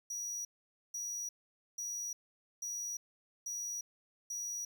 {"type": "tone bursts", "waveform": "square", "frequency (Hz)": 5800, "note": "F#8", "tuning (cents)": -35, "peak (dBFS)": -38, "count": 6, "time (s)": [0.1, 4.65], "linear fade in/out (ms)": 5, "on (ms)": 350, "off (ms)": 490, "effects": []}